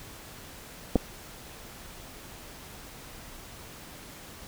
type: clicks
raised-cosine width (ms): 2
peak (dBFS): -7 / -13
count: 2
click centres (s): 0.957 / 0.961
effects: pink hiss -46 dBFS RMS until 4.47 s